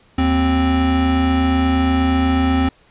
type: tone pair together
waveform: square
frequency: 77.77 / 261.6 Hz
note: D#2 / C4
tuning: 0 / 0 cents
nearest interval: octave + major sixth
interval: 2100 cents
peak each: -19 / -16 dBFS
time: 0.18-2.69 s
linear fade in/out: 5 ms
effects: pink hiss -53 dBFS RMS until 2.9 s + resampled to 8000 Hz